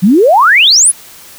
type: exponential sweep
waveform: sine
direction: up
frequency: 169.8 to 11160 Hz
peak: -3 dBFS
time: 0.02-0.92 s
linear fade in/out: 20 ms
effects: white hiss -35 dBFS RMS until 1.38 s